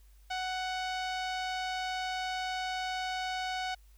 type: tone with low-pass filter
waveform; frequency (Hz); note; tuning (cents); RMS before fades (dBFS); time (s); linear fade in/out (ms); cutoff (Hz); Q
sawtooth; 743; F#5; +7; -35; 0.3-3.75; 10; 4600; 1.4
effects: added 50 Hz sine -55 dBFS peak until 3.97 s + white hiss -69 dBFS RMS until 3.97 s